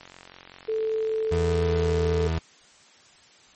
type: click train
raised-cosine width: 0.3 ms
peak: -28 dBFS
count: 90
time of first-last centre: 0.01-1.979 s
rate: 45.2 Hz
type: tone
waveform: sine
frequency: 440 Hz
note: A4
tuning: in tune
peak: -23 dBFS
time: 0.68-2.28 s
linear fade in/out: 10 ms
type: tone with pitch glide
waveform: 30% pulse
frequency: 82.41 to 81.04 Hz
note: E2 to E2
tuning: 0 to -29 cents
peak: -21 dBFS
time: 1.31-2.39 s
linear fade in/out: 10 ms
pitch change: -29 cents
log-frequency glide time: 1.68-1.94 s
effects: white hiss -54 dBFS RMS until 3.55 s + MP3 32 kbps